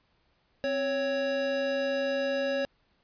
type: tone pair together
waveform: square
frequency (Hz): 262.5 / 555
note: C4 / C#5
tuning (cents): +6 / +2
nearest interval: octave + minor second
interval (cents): 1296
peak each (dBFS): -36 / -28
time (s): 0.64-2.65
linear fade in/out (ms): 0
effects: pink hiss -70 dBFS RMS until 3.03 s + resampled to 11025 Hz